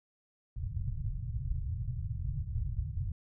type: low-pass noise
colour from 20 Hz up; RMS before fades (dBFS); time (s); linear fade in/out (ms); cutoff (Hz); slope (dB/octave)
white; -35; 0.56-3.12; 5; 130; 48
effects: none